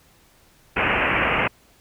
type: low-pass noise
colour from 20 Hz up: white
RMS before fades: -21 dBFS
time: 0.76-1.48 s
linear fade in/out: 10 ms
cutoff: 2800 Hz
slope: 96 dB/octave
effects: pink hiss -56 dBFS RMS until 1.8 s